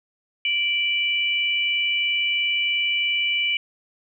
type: tone pair together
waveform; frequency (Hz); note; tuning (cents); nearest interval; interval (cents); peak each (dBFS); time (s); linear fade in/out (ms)
sine; 2337 / 2960; D7 / F#7; -9 / 0; major third; 409; -22 / -23; 0.45-3.57; 2
effects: none